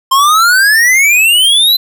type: exponential sweep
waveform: square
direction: up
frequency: 1046.5 to 4078 Hz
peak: -6 dBFS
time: 0.11-1.77 s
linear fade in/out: 10 ms
effects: none